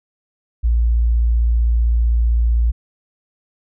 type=tone; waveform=sine; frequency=57.8 Hz; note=A#1; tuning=14 cents flat; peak=-12 dBFS; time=0.63-2.72 s; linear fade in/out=20 ms; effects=none